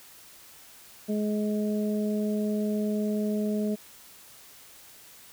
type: harmonic tone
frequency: 210.7 Hz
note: G#3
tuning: 25 cents sharp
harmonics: 1 / 2 / 3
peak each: -26 / -32 / -36 dBFS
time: 1.08-3.76 s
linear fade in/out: 20 ms
effects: white hiss -51 dBFS RMS until 5.32 s